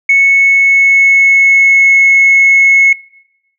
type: tone with pitch glide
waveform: sine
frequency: 2206 to 2186 Hz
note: C#7 to C#7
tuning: -9 to -25 cents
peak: -3 dBFS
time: 0.09-2.93 s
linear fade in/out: 5 ms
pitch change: -16 cents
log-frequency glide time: 0.21-1.99 s
effects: noise-tail reverb RT60 0.9 s tail -22 dB re dry + tanh soft clip ceiling 0 dBFS